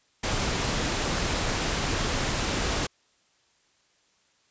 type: noise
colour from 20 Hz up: pink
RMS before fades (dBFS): -27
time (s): 0.23-2.87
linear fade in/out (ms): 10
effects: white hiss -66 dBFS RMS until 4.5 s + resampled to 16000 Hz